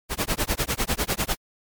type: noise with tremolo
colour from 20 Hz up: pink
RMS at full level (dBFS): -22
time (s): 0.09-1.37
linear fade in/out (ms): 50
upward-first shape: sine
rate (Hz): 10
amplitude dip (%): 100
effects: MP3 96 kbps